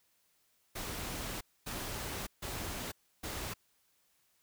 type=noise bursts at uneven times; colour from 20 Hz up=pink; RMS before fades=-40 dBFS; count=4; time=0.75-1.41 / 1.66-2.27 / 2.42-2.92 / 3.23-3.54 s; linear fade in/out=10 ms; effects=white hiss -73 dBFS RMS until 4.42 s

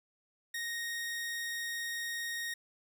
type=tone; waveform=sawtooth; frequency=1864.7 Hz; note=A#6; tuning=in tune; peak=-32 dBFS; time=0.54-2.54 s; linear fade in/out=5 ms; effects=none

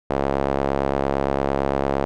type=tone with band-pass filter; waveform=sawtooth; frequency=68.8 Hz; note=C#2; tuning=12 cents flat; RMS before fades=-22 dBFS; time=0.1-2.05 s; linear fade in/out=0 ms; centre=610 Hz; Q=1.3; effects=none

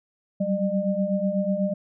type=tone cluster; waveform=sine; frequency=189.3 / 197.4 / 604 Hz; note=F#3 / G3 / D5; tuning=+40 / +12 / +48 cents; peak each=-26 dBFS; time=0.4-1.74 s; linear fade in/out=10 ms; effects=none

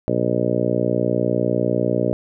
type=harmonic tone; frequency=60 Hz; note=B1; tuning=49 cents flat; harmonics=2 / 3 / 4 / 5 / 6 / 7 / 8 / 9 / 10; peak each=-26 / -26 / -26 / -26 / -26 / -26 / -26 / -26 / -26 dBFS; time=0.08-2.13 s; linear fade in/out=0 ms; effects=none

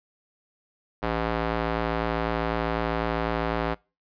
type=tone with band-pass filter; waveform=square; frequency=56 Hz; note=A1; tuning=31 cents sharp; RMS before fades=-27 dBFS; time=1.02-3.75 s; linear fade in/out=20 ms; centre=890 Hz; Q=0.66; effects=noise-tail reverb RT60 0.3 s tail -24 dB re dry + resampled to 11025 Hz

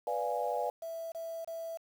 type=chord; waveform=sine; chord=B diminished seventh; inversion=none; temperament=equal; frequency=493.9 / 587.3 / 698.5 / 830.6 Hz; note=B4 / D5 / F5 / Ab5; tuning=0 / 0 / 0 / 0 cents; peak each=-36 dBFS; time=0.07-0.7 s; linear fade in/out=2 ms
type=tone bursts; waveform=sine; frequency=659.3 Hz; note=E5; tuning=in tune; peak=-37 dBFS; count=3; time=0.82-1.774 s; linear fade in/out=5 ms; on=300 ms; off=27 ms
effects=9-bit

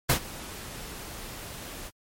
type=noise with ADSR envelope; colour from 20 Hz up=pink; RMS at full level=-20 dBFS; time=0.09-1.91 s; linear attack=9 ms; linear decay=91 ms; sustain=-20 dB; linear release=41 ms; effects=MP3 64 kbps

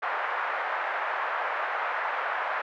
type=band-pass noise; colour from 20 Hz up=white; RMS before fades=-30 dBFS; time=0.02-2.62 s; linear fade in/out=10 ms; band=610 to 1700 Hz; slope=24 dB/octave; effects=none

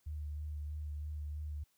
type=tone with vibrato; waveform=sine; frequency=75 Hz; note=D2; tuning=37 cents sharp; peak=-38 dBFS; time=0.06-1.64 s; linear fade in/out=10 ms; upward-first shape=sine; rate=3.1 Hz; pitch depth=23 cents each way; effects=white hiss -75 dBFS RMS until 1.77 s

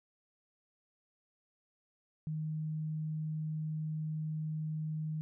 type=tone; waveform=sine; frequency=155.56 Hz; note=D#3; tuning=in tune; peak=-34 dBFS; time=2.27-5.21 s; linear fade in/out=0 ms; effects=none

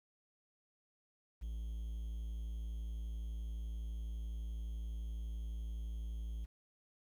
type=tone with quantisation; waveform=triangle; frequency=55.9 Hz; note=A1; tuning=28 cents sharp; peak=-37 dBFS; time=1.41-6.46 s; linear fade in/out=20 ms; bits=11; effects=none

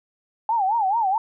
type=tone with vibrato; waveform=sine; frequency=840 Hz; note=G#5; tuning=19 cents sharp; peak=-18 dBFS; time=0.49-1.18 s; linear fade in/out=2 ms; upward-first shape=sine; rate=4.6 Hz; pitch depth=200 cents each way; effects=none

